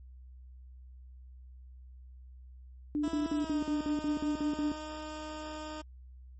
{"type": "tone bursts", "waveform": "sine", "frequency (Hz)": 296.2, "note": "D4", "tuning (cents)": 15, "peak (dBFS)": -28, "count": 10, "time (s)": [2.95, 4.718], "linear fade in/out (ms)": 0, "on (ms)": 130, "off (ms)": 52}
{"type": "tone with pitch glide", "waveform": "15% pulse", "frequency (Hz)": [329.6, 307.5], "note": ["E4", "D#4"], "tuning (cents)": [0, -20], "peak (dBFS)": -33, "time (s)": [3.03, 5.82], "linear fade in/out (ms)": 10, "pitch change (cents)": -120, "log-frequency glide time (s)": [3.34, 3.62]}
{"effects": ["added 63 Hz sine -48 dBFS peak until 6.39 s", "MP3 32 kbps"]}